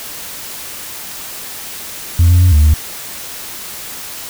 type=tone with pitch steps; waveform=sine; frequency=85.2 / 88.4 / 90.5 / 74.6 / 76.3 Hz; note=F2 / F2 / F#2 / D2 / D#2; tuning=-42 / +22 / -38 / +28 / -33 cents; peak=-3 dBFS; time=2.19-2.74 s; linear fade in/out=5 ms; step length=110 ms; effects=tanh soft clip ceiling -4 dBFS + white hiss -28 dBFS RMS until 4.29 s